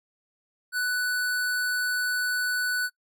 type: tone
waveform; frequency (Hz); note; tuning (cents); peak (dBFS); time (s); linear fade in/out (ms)
square; 1488; F#6; +9; -25; 0.72-2.9; 50
effects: noise-tail reverb RT60 0.1 s tail -24 dB re dry